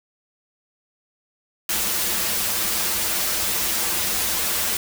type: noise with comb filter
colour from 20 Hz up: white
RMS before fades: -23 dBFS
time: 1.69-4.77 s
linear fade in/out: 2 ms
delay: 7.3 ms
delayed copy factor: -0.75
effects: none